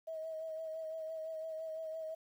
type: tone with vibrato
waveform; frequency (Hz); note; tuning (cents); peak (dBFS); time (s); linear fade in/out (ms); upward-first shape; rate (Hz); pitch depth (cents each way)
sine; 639; D#5; +46; -39; 0.07-2.15; 10; sine; 5.9; 27
effects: 11-bit